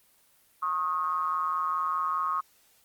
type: ring-modulated tone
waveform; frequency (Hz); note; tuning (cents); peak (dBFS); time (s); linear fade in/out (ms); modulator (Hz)
triangle; 82.41; E2; 0; -21; 0.62-2.41; 10; 1170
effects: white hiss -63 dBFS RMS until 2.84 s + Opus 24 kbps